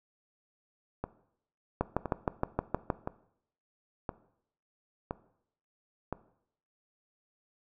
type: two click trains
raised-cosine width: 1 ms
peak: -19 / -13 dBFS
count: 6 / 8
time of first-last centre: 1.04-6.126 / 1.81-2.902 s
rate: 0.983 / 6.41 Hz
effects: noise-tail reverb RT60 0.7 s tail -17 dB re dry